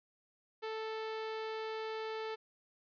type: tone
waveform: sawtooth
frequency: 440.2 Hz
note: A4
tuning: 1 cent sharp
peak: -34 dBFS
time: 0.62-2.36 s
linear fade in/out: 20 ms
effects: resampled to 11025 Hz